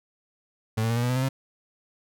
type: tone with pitch steps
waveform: 35% pulse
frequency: 110.2 / 113.3 / 116.48 / 119.76 / 123.13 / 126.59 / 130.15 / 133.8 Hz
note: A2 / A#2 / A#2 / A#2 / B2 / B2 / C3 / C3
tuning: +3 / -49 / -1 / +47 / -5 / +43 / -9 / +39 cents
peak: -21 dBFS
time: 0.77-1.29 s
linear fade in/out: 10 ms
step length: 65 ms
effects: none